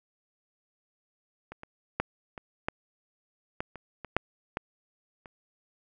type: clicks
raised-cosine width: 0.5 ms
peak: -26 / -27 / -11 / -25 / -13 / -16 / -27 / -24 / -8 / -15 / -30 dBFS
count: 11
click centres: 1.52 / 1.634 / 2 / 2.378 / 2.685 / 3.605 / 3.757 / 4.047 / 4.166 / 4.571 / 5.258 s
effects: none